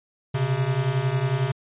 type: beating tone pair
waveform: square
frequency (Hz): 125.6 / 136.6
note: B2 / C#3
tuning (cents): +30 / -25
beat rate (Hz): 11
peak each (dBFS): -26 / -24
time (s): 0.34-1.52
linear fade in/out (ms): 10
effects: resampled to 8000 Hz